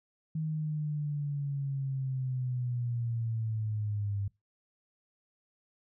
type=linear sweep; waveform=sine; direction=down; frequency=158.2 to 99 Hz; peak=-30 dBFS; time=0.35-4.28 s; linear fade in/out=5 ms; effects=noise-tail reverb RT60 0.2 s tail -22 dB re dry